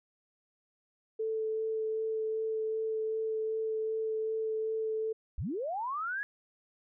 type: tone with vibrato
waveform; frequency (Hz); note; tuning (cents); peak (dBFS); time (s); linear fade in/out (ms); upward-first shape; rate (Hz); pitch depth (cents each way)
sine; 440; A4; 0; -30; 1.19-5.13; 10; sine; 2.6; 9
type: linear sweep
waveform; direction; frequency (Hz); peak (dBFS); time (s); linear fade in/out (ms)
sine; up; 42.18 to 1700; -32; 5.38-6.23; 0
effects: none